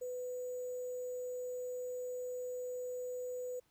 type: tone with sample-and-hold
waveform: sine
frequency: 499.3 Hz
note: B4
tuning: 19 cents sharp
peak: -38 dBFS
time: 0.01-3.6 s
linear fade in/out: 10 ms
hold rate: 7350 Hz
effects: pink hiss -74 dBFS RMS until 3.7 s